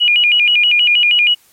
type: tone with vibrato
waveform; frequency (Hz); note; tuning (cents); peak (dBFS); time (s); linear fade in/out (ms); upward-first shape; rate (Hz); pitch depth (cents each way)
sine; 2659; E7; +14; -8; 0-1.35; 20; square; 6.3; 160
effects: white hiss -51 dBFS RMS until 1.52 s + MP3 64 kbps